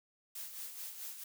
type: noise with tremolo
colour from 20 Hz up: blue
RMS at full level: -43 dBFS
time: 0.35-1.24 s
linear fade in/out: 5 ms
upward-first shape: sine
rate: 4.6 Hz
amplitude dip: 55%
effects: none